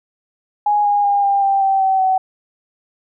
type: tone with pitch steps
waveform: sine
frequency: 830 / 819 / 808.2 / 797.6 / 787 / 776.7 / 766.4 / 756.3 Hz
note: G#5 / G#5 / G#5 / G5 / G5 / G5 / G5 / F#5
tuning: -1 / -24 / -47 / +30 / +7 / -16 / -39 / +38 cents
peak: -12 dBFS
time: 0.66-2.18 s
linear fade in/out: 5 ms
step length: 190 ms
effects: none